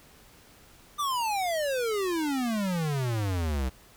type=exponential sweep; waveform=square; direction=down; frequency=1210 to 61.7 Hz; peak=-27 dBFS; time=0.98-3.7 s; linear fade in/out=20 ms; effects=pink hiss -55 dBFS RMS until 3.96 s